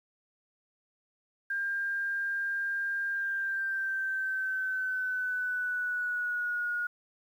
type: tone with pitch glide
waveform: sine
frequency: 1600 to 1442 Hz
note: G6 to F#6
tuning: +35 to -45 cents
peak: -29 dBFS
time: 1.5-6.87 s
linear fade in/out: 5 ms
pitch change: -180 cents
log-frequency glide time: 3.11-6.7 s
effects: 10-bit